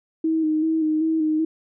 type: tone with vibrato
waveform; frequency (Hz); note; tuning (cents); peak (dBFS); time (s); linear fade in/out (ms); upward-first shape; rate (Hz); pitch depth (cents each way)
sine; 315.5; D#4; +24; -18; 0.24-1.45; 5; square; 2.6; 29
effects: none